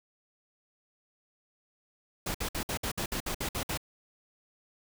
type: noise bursts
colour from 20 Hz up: pink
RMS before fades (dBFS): -33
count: 11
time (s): 2.26-3.775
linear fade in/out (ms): 5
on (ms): 85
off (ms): 58
effects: none